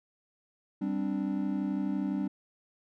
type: chord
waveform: triangle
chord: G suspended fourth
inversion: none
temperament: equal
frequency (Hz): 196 / 261.6 / 293.7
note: G3 / C4 / D4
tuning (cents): 0 / 0 / 0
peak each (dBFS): -30 / -33 / -31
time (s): 0.81-2.28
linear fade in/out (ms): 10
effects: none